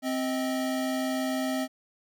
square tone pair together, 261.6 / 632.7 Hz, C4 / D#5, 0 / +29 cents, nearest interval octave + minor third, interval 1529 cents, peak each -29 / -33 dBFS, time 0.02-1.68 s, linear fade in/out 50 ms, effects none

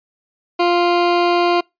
20% pulse tone, 349.2 Hz, F4, in tune, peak -8 dBFS, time 0.59-1.61 s, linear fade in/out 10 ms, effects noise-tail reverb RT60 0.2 s tail -26 dB re dry + resampled to 11025 Hz

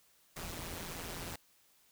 pink noise with amplitude modulation, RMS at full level -40 dBFS, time 0.36-1.36 s, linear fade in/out 5 ms, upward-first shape sine, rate 170 Hz, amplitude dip 70%, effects white hiss -68 dBFS RMS until 1.91 s

